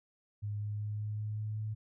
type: tone with pitch steps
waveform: sine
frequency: 103.83 / 104.49 / 105.16 / 105.83 / 106.5 / 107.18 / 107.86 Hz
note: G#2 / G#2 / G#2 / G#2 / G#2 / A2 / A2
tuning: 0 / +11 / +22 / +33 / +44 / -45 / -34 cents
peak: -34 dBFS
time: 0.42-1.75 s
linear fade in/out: 20 ms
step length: 190 ms
effects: none